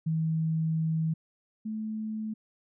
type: tone pair in turn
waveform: sine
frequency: 160.3 / 217.3 Hz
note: E3 / A3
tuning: -48 / -21 cents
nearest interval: perfect fourth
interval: 527 cents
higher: second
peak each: -25 / -31 dBFS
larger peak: first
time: 0.06-1.14 / 1.65-2.34 s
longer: first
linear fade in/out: 10 ms
effects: none